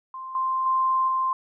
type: tone with level steps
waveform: sine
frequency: 1046.5 Hz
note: C6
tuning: in tune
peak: -33 / -22 / -19 / -21 dBFS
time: 0.14-1.33 s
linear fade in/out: 2 ms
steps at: 0.35 / 0.66 / 1.08 s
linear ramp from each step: 2 ms
effects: none